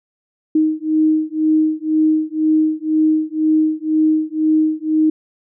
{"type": "beating tone pair", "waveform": "sine", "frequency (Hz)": [311.1, 313.1], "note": ["D#4", "D#4"], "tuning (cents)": [0, 11], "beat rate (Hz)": 2, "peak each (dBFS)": [-16, -16], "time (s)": [0.55, 5.1], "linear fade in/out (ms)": 5, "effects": []}